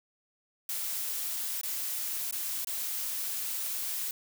blue noise with dropouts, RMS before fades -34 dBFS, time 0.69-4.11 s, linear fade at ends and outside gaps 2 ms, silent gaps 1.613-1.633 / 2.311-2.325 / 2.647-2.671 s, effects none

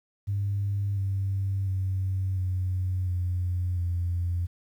sine tone with pitch steps, 100 / 97.32 / 94.72 / 92.18 / 89.71 / 87.31 Hz, G2 / G2 / F#2 / F#2 / F2 / F2, +35 / -12 / +41 / -6 / +47 / 0 cents, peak -24 dBFS, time 0.27-4.47 s, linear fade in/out 20 ms, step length 700 ms, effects tanh soft clip ceiling -20 dBFS + 10-bit

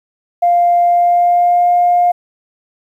sine tone with pitch glide, 698.5 to 707 Hz, F5 to F5, 0 to +21 cents, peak -7 dBFS, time 0.42-2.12 s, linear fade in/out 10 ms, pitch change +21 cents, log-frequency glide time 0.83-1.73 s, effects tanh soft clip ceiling -3 dBFS + 8-bit

